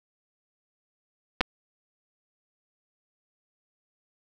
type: clicks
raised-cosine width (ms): 0.3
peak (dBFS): -6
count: 2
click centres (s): 1.408 / 1.412
effects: none